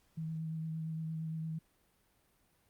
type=tone with vibrato; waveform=sine; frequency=160 Hz; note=D#3; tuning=49 cents sharp; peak=-36 dBFS; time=0.17-1.59 s; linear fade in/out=10 ms; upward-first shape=triangle; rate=8.7 Hz; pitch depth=20 cents each way; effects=pink hiss -72 dBFS RMS until 2.69 s + Opus 48 kbps